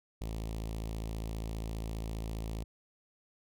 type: tone with notch filter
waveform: sawtooth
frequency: 54.9 Hz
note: A1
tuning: 3 cents flat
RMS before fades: -38 dBFS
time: 0.21-2.64 s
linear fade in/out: 5 ms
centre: 1500 Hz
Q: 0.95
effects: none